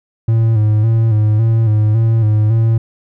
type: tone with vibrato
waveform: triangle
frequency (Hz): 110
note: A2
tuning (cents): 0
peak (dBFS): -7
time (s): 0.28-2.78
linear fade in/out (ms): 5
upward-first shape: square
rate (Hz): 1.8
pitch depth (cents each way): 50
effects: none